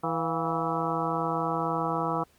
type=harmonic tone with a mistuned harmonic; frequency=163.4 Hz; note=E3; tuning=15 cents flat; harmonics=1 / 2 / 3 / 4 / 5 / 6 / 7 / 8; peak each=-34 / -34 / -34 / -34 / -34 / -34 / -34 / -34 dBFS; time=0.03-2.24 s; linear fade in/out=10 ms; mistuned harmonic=4; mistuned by=+94 cents; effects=pink hiss -63 dBFS RMS until 2.38 s + Opus 32 kbps